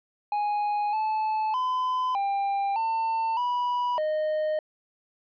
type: tone with pitch steps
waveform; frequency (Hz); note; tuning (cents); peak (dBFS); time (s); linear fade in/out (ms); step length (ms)
triangle; 830 / 868 / 1015 / 795 / 900 / 979 / 617; G#5 / A5 / B5 / G5 / A5 / B5 / D#5; -1 / -24 / +47 / +24 / +39 / -15 / -15; -22; 0.32-4.59; 2; 610
effects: resampled to 11025 Hz